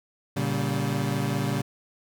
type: chord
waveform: 30% pulse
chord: G diminished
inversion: first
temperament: equal with one note detuned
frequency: 116.54 / 141.42 / 196 Hz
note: Bb2 / Db3 / G3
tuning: 0 / +35 / 0 cents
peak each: -27 / -25 / -28 dBFS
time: 0.36-1.62 s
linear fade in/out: 10 ms
effects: none

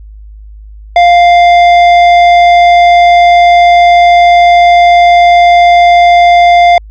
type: tone with tanh clipping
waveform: sine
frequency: 698.5 Hz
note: F5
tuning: in tune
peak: -3 dBFS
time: 0.96-6.78 s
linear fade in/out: 2 ms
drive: 15 dB
effects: added 52 Hz sine -27 dBFS peak until 6.9 s + low-pass 4000 Hz 12 dB/octave

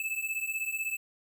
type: beating tone pair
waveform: square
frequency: 2610 / 2626 Hz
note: E7 / E7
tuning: -18 / -7 cents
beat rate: 16 Hz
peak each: -36 / -34 dBFS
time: 0-0.97 s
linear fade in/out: 2 ms
effects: 11-bit

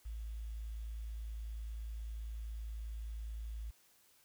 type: tone with quantisation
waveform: sine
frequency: 55 Hz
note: A1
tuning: in tune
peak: -40 dBFS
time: 0.05-3.71 s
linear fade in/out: 10 ms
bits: 11
effects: white hiss -68 dBFS RMS until 4.24 s

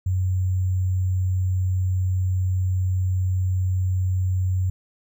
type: tone with sample-and-hold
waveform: sine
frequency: 92.5 Hz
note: F#2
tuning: in tune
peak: -19 dBFS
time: 0.06-4.7 s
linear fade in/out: 5 ms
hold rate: 7350 Hz
effects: none

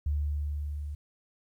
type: tone with level ramp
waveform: sine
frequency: 73.42 Hz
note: D2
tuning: in tune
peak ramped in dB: -25 to -34 dBFS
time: 0.06-0.95 s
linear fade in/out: 5 ms
effects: 11-bit

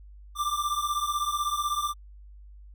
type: beating tone pair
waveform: square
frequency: 1174.7 / 1190.7 Hz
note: D6 / D6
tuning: 0 / +23 cents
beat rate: 16 Hz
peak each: -30 dBFS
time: 0.35-1.94 s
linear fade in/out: 50 ms
effects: added 50 Hz sine -45 dBFS peak until 2.74 s

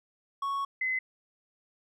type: tone pair in turn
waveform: triangle / sine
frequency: 1108.7 / 2039 Hz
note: C#6 / C7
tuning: 0 / -45 cents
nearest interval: major seventh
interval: 1055 cents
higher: second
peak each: -27 dBFS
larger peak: neither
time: 0.42-0.65 / 0.81-0.99 s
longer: first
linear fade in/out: 5 ms
effects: none

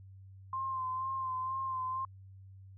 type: tone with vibrato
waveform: sine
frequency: 1046.5 Hz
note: C6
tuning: in tune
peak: -33 dBFS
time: 0.53-2.05 s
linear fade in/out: 2 ms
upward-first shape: sine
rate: 2.1 Hz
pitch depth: 33 cents each way
effects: added 96 Hz sine -50 dBFS peak until 2.77 s

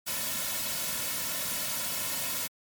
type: noise with comb filter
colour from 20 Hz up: white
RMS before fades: -32 dBFS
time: 0.06-2.48 s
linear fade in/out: 20 ms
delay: 2.5 ms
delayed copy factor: -0.75
effects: MP3 96 kbps

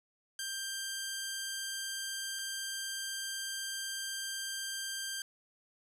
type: tone pair in turn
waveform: 10% pulse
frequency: 1582 / 1582 Hz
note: G6 / G6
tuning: +15 / +15 cents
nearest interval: unison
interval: 0 cents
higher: neither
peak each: -28 dBFS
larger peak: neither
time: 0.39-2.39 / 2.39-5.22 s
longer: second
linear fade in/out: 2 ms
effects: none

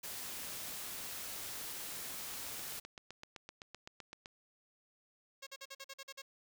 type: noise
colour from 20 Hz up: white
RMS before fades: -44 dBFS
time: 0.03-2.8 s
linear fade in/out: 10 ms
type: click train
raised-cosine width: 0.2 ms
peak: -30 dBFS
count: 17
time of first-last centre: 2.21-4.259 s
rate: 7.81 Hz
type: tone bursts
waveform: 5% pulse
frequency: 544 Hz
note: C#5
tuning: 33 cents flat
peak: -34 dBFS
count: 9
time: 5.42-6.22 s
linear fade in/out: 10 ms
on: 48 ms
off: 46 ms
effects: none

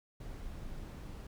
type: noise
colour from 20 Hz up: brown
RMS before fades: -44 dBFS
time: 0.2-1.27 s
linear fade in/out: 5 ms
effects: none

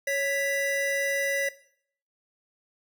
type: tone pair together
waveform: square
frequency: 554.4 / 1975.7 Hz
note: C#5 / B6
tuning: 0 / 0 cents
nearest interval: octave + minor seventh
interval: 2200 cents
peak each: -29 / -29 dBFS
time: 0.07-1.49 s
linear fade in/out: 5 ms
effects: noise-tail reverb RT60 0.6 s tail -17 dB re dry

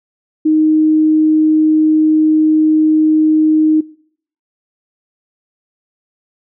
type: tone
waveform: sine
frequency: 311.1 Hz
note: D#4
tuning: in tune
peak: -8 dBFS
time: 0.45-3.81 s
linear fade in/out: 10 ms
effects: noise-tail reverb RT60 0.6 s tail -22 dB re dry

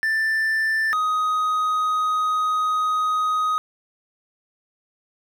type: tone pair in turn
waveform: triangle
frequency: 1772 / 1253 Hz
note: A6 / D#6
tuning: +12 / +12 cents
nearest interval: tritone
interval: 600 cents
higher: first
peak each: -17 dBFS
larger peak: neither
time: 0.03-0.93 / 0.93-3.58 s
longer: second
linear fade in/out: 0 ms
effects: none

